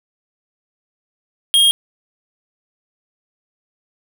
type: tone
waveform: square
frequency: 3244 Hz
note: G#7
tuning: 41 cents flat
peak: -10 dBFS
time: 1.54-1.71 s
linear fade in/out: 0 ms
effects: none